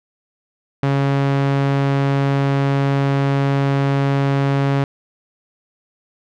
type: tone with low-pass filter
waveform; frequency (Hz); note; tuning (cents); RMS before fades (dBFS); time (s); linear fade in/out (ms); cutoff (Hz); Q
sawtooth; 138.59; C#3; 0; -17; 0.83-4.84; 2; 3100; 0.54
effects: none